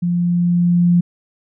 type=tone with level ramp; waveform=sine; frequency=174.5 Hz; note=F3; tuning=1 cent flat; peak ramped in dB=-15 to -9 dBFS; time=0.02-1.01 s; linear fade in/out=10 ms; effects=none